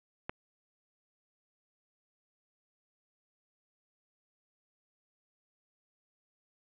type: click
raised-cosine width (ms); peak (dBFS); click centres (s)
0.5; -20; 0.295
effects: resampled to 8000 Hz + 9-bit